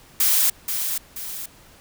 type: noise with echo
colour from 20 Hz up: blue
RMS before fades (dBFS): -18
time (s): 0.2-0.5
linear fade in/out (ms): 5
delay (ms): 480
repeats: 2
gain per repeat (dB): -7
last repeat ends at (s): 1.46
effects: pink hiss -50 dBFS RMS until 1.8 s